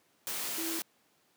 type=tone in noise; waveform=sine; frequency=328.7 Hz; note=E4; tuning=5 cents flat; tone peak=-36 dBFS; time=0.58-0.79 s; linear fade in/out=0 ms; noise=white; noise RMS=-36 dBFS; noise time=0.27-0.82 s; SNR=-3 dB; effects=pink hiss -69 dBFS RMS until 1.36 s + high-pass 200 Hz 12 dB/octave